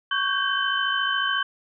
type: tone cluster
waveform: sine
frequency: 1115 / 1541 / 1595 / 3055 Hz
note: C#6 / G6 / G6 / G7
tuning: +10 / -30 / +30 / -45 cents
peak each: -27 dBFS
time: 0.11-1.43 s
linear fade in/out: 5 ms
effects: none